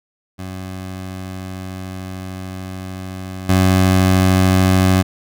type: tone with level steps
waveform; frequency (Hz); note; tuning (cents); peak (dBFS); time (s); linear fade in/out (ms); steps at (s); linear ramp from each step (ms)
20% pulse; 93.5; F#2; +19; -22 / -6; 0.38-5.03; 20; 3.49; 5
effects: none